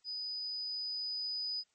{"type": "tone with level ramp", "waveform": "sine", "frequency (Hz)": 4978, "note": "D#8", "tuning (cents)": 0, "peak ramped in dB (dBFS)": [-37, -34], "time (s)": [0.04, 1.64], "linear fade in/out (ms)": 50, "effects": ["white hiss -75 dBFS RMS until 1.74 s", "MP3 32 kbps"]}